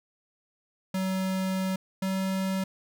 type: tone pair in turn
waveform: square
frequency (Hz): 188.9 / 190.54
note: F#3 / G3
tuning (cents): +36 / -49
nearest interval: unison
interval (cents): 15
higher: second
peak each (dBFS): -27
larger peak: neither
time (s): 0.94-1.76 / 2.02-2.64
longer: first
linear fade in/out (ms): 5
effects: none